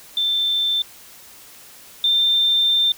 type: tone pair in turn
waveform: sine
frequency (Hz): 3553 / 3586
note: A7 / A7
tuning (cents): +16 / +32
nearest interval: unison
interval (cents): 16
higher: second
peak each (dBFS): -17 / -14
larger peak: second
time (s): 0.17-0.82 / 2.04-2.92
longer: second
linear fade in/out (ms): 2
effects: white hiss -44 dBFS RMS until 2.97 s